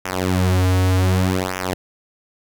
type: tone with flanger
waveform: sawtooth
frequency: 92.5 Hz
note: F#2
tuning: in tune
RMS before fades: -18 dBFS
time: 0.05-1.74 s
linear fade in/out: 5 ms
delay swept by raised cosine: 0.23 to 5.83 ms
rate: 0.66 Hz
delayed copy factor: -1
effects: none